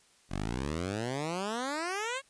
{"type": "exponential sweep", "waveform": "10% pulse", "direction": "up", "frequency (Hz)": [43.73, 560], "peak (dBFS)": -24, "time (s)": [0.29, 2.22], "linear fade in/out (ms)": 50, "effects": ["white hiss -64 dBFS RMS until 2.29 s", "resampled to 22050 Hz"]}